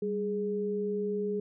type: tone pair together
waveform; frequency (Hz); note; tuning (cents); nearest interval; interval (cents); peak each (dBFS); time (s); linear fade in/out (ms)
sine; 196.3 / 415.9; G3 / G#4; +3 / +2; octave + minor second; 1299; -34 / -30; 0.02-1.4; 5
effects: none